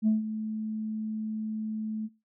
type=tone with ADSR envelope; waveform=sine; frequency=217.2 Hz; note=A3; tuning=22 cents flat; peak=-18 dBFS; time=0.02-2.09 s; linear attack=51 ms; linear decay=150 ms; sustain=-12 dB; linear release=39 ms; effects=noise-tail reverb RT60 0.3 s tail -24 dB re dry + tanh soft clip ceiling -17 dBFS